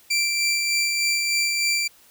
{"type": "tone with tremolo", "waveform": "20% pulse", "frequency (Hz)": 2350, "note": "D7", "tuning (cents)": 1, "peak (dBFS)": -14, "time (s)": [0.1, 1.88], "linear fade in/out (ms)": 10, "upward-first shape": "sine", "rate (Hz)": 3.3, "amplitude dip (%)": 30, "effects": ["white hiss -54 dBFS RMS until 2.1 s"]}